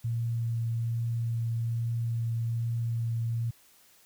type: tone with vibrato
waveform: sine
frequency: 115.9 Hz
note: A#2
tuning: 10 cents flat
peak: -27 dBFS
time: 0.04-3.51 s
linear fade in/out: 10 ms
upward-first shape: triangle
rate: 1.2 Hz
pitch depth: 12 cents each way
effects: white hiss -60 dBFS RMS until 4.05 s